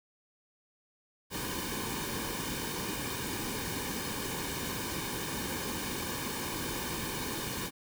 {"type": "noise with comb filter", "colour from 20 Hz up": "pink", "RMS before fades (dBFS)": -36, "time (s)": [1.3, 7.71], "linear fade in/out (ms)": 50, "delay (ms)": 1.5, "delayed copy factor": -0.7, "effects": []}